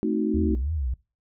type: chord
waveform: sine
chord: A diminished seventh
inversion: none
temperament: equal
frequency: 220 / 261.6 / 311.1 / 370 Hz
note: A3 / C4 / Eb4 / Gb4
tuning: 0 / 0 / 0 / 0 cents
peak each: -26 / -32 / -26 / -28 dBFS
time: 0.03-0.55 s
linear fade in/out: 0 ms
type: tone with vibrato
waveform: sine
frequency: 70.6 Hz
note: C#2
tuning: 32 cents sharp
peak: -24 dBFS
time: 0.34-0.94 s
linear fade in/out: 5 ms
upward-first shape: triangle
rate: 3.2 Hz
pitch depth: 290 cents each way
effects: noise-tail reverb RT60 0.3 s tail -21 dB re dry